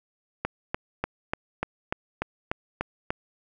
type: click train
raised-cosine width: 0.5 ms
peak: -11 dBFS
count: 10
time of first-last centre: 0.45-3.105 s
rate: 3.39 Hz
effects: none